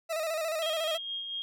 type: tone with vibrato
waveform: 40% pulse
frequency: 640 Hz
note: D#5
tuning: 49 cents sharp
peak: -29 dBFS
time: 0.09-0.98 s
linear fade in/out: 20 ms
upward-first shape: square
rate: 14 Hz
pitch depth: 55 cents each way
type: tone with tremolo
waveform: sine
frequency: 3243 Hz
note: G#7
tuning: 42 cents flat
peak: -32 dBFS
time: 0.62-1.42 s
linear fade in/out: 0 ms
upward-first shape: sine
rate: 4.3 Hz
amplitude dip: 40%
effects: none